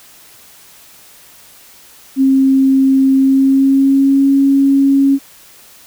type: tone with pitch glide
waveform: sine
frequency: 267.8 to 275 Hz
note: C4 to C#4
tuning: +40 to -14 cents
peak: -7 dBFS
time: 2.16-5.19 s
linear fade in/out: 50 ms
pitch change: +46 cents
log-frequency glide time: 3.17-4.29 s
effects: white hiss -42 dBFS RMS until 5.86 s